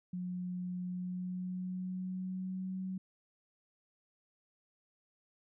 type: tone with pitch glide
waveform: sine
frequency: 180.3 to 187.63 Hz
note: F#3 to F#3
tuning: -45 to +24 cents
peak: -36 dBFS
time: 0.13-2.98 s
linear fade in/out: 5 ms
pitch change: +69 cents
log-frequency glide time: 0.84-2.77 s
effects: none